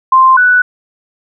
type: tone pair in turn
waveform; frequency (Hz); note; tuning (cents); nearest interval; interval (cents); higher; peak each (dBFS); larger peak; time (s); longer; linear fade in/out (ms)
sine; 1046.5 / 1483.1; C6 / F#6; 0 / +4; tritone; 604; second; -3 / -5; first; 0.12-0.37 / 0.37-0.62; neither; 5
effects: none